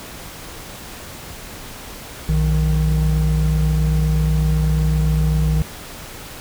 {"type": "tone pair together", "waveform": "triangle", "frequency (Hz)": [61.15, 155.56], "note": ["B1", "D#3"], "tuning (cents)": [-16, 0], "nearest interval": "octave + major third", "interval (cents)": 1616, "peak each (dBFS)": -15, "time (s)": [2.29, 5.62], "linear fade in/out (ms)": 0, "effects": ["pink hiss -35 dBFS RMS until 6.4 s"]}